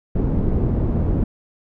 pink low-pass noise, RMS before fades -19 dBFS, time 0.15-1.24 s, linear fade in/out 5 ms, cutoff 320 Hz, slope 12 dB/octave, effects none

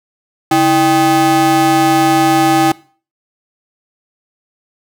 square ring-modulated tone, 231.8 Hz, A#3, 10 cents flat, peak -6 dBFS, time 0.51-2.72 s, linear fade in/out 5 ms, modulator 557 Hz, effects noise-tail reverb RT60 0.4 s tail -21 dB re dry

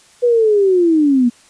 sine linear sweep, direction down, 493.9 to 233.1 Hz, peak -9 dBFS, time 0.22-1.3 s, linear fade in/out 20 ms, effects white hiss -48 dBFS RMS until 1.49 s + resampled to 22050 Hz

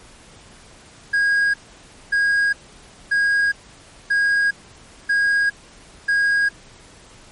triangle tone bursts, 1637 Hz, G#6, 25 cents flat, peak -13 dBFS, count 6, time 1.13-6.49 s, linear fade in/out 10 ms, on 410 ms, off 580 ms, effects pink hiss -46 dBFS RMS until 7.31 s + MP3 48 kbps

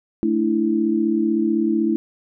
sine chord, A suspended fourth, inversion none, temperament equal, 220 / 293.7 / 329.6 Hz, A3 / D4 / E4, 0 / 0 / 0 cents, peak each -21 / -24 / -19 dBFS, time 0.23-1.96 s, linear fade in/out 0 ms, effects none

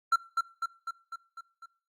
triangle tone with echo, 1356 Hz, E6, 49 cents sharp, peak -18 dBFS, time 0.12-0.16 s, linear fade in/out 5 ms, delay 250 ms, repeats 6, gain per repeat -4 dB, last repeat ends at 1.66 s, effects noise-tail reverb RT60 0.5 s tail -22 dB re dry + Opus 48 kbps

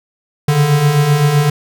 square beating tone pair, 140 / 147.8 Hz, C#3 / D3, +18 / +11 cents, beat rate 7.8 Hz, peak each -18 / -11 dBFS, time 0.48-1.5 s, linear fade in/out 5 ms, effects none

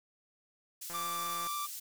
pink high-pass noise, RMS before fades -43 dBFS, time 0.81-1.8 s, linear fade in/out 10 ms, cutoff 6400 Hz, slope 12 dB/octave
click train, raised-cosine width 0.5 ms, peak -32 dBFS, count 99, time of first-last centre 0.9-1.47 s, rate 172 Hz
45% pulse tone with vibrato, 1174.7 Hz, D6, in tune, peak -35 dBFS, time 0.93-1.67 s, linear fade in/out 20 ms, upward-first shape triangle, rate 10 Hz, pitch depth 9 cents each way
effects none

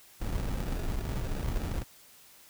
brown noise with sample-and-hold, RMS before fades -32 dBFS, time 0.2-1.84 s, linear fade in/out 20 ms, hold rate 1050 Hz, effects white hiss -56 dBFS RMS until 2.49 s

